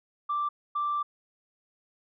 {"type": "tone bursts at uneven times", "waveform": "sine", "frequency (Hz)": 1174.7, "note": "D6", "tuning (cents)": 0, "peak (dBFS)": -25, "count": 2, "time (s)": [[0.29, 0.49], [0.75, 1.03]], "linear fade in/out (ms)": 10, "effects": ["tanh soft clip ceiling -22 dBFS"]}